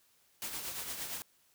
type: noise with tremolo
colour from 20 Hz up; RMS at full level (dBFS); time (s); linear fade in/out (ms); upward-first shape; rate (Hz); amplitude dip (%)
white; -38; 0.42-1.22; 0; triangle; 8.7; 55
effects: white hiss -69 dBFS RMS until 1.54 s